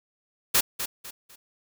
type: noise with echo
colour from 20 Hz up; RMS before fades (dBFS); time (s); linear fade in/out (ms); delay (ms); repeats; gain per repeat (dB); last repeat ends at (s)
white; -20; 0.54-0.61; 10; 250; 3; -10; 1.36
effects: none